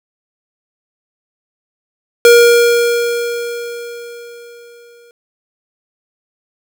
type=tone with exponential decay; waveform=square; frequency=473.6 Hz; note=A#4; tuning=27 cents sharp; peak=-3 dBFS; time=2.25-5.11 s; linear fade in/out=1 ms; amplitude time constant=620 ms; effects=none